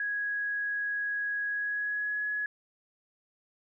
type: tone with pitch glide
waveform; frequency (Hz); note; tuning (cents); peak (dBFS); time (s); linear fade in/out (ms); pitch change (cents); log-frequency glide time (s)
sine; 1661.2 to 1687.3; G#6 to G#6; 0 to +27; -29; 0-2.46; 2; +27; 1.48-2.25
effects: none